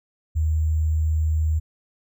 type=tone with sample-and-hold; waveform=sine; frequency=78.5 Hz; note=D#2; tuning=16 cents sharp; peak=-18 dBFS; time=0.35-1.6 s; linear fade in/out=20 ms; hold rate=7350 Hz; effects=none